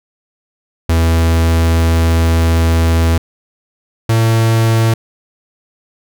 45% pulse tone pair in turn, 82.41 / 112.86 Hz, E2 / A2, 0 / +44 cents, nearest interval perfect fourth, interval 544 cents, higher second, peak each -9 dBFS, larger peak neither, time 0.89-3.18 / 4.09-4.94 s, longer first, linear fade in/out 5 ms, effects none

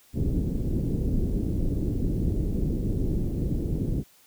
pink low-pass noise, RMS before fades -26 dBFS, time 0.13-4.04 s, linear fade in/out 50 ms, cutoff 350 Hz, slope 24 dB/octave, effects white hiss -58 dBFS RMS until 4.26 s

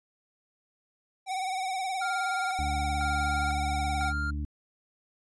square tone with vibrato, 756 Hz, F#5, 37 cents sharp, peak -30 dBFS, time 1.26-4.13 s, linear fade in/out 50 ms, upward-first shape sine, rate 19 Hz, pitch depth 57 cents each way
triangle tone with tremolo, 1396.9 Hz, F6, in tune, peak -29 dBFS, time 2.01-4.31 s, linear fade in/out 10 ms, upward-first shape square, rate 1 Hz, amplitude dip 70%
harmonic tone, 73.42 Hz, D2, in tune, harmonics 1 / 2 / 3 / 4, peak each -30 / -42 / -43 / -41 dBFS, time 2.59-4.45 s, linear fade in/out 0 ms
effects resampled to 24000 Hz

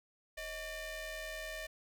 sawtooth ring-modulated tone, 590 Hz, D5, 8 cents sharp, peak -34 dBFS, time 0.37-1.67 s, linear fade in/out 10 ms, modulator 1220 Hz, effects 12-bit

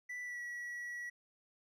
triangle tone with pitch glide, 1975.5 to 1932.6 Hz, B6 to B6, 0 to -38 cents, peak -39 dBFS, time 0.09-1.1 s, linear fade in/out 10 ms, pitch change -38 cents, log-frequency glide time 0.23-0.4 s, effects none

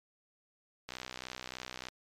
click train, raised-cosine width 0.2 ms, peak -23 dBFS, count 64, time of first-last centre 0.89-1.885 s, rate 63.3 Hz, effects MP3 96 kbps

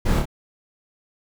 brown noise with echo, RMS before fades -18 dBFS, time 0.05-0.2 s, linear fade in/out 10 ms, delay 28 ms, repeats 2, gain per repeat -3 dB, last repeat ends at 0.256 s, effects none

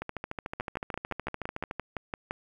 two click trains, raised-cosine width 0.5 ms, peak -19 / -17 dBFS, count 24 / 11, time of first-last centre 0.02-1.711 / 0.6-2.309 s, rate 13.6 / 5.85 Hz, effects 9-bit

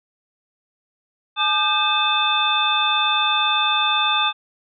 sine tone cluster, 849 / 1207 / 1563 / 2593 / 3561 Hz, G#5 / D6 / G6 / E7 / A7, +38 / +47 / -6 / -29 / +20 cents, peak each -24 / -22 / -28 / -24 / -20 dBFS, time 1.36-4.33 s, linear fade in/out 50 ms, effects none

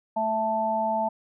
harmonic tone, 220 Hz, A3, in tune, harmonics 1 / 3 / 4, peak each -33 / -27 / -25 dBFS, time 0.16-1.09 s, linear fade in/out 10 ms, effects none

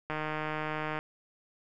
click train, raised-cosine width 0.5 ms, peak -19 dBFS, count 138, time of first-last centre 0.1-0.99 s, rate 154 Hz, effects none

